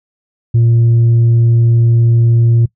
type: tone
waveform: sine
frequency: 116.54 Hz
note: A#2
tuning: in tune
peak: -4 dBFS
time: 0.54-2.66 s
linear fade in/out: 10 ms
effects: noise-tail reverb RT60 0.1 s tail -21 dB re dry + tanh soft clip ceiling -5 dBFS